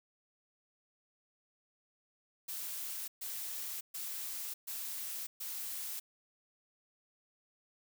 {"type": "noise bursts", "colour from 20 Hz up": "blue", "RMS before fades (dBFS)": -41, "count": 5, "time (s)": [2.48, 6], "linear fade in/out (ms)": 10, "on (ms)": 600, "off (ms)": 130, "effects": []}